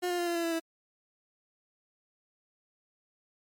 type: tone with pitch steps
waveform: 30% pulse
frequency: 358.1 / 353 / 347.9 / 342.9 / 338 / 333.2 / 328.4 Hz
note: F4 / F4 / F4 / F4 / E4 / E4 / E4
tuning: +43 / +19 / -7 / -32 / +43 / +19 / -6 cents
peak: -26 dBFS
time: 0.02-0.601 s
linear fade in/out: 20 ms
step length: 83 ms
effects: MP3 96 kbps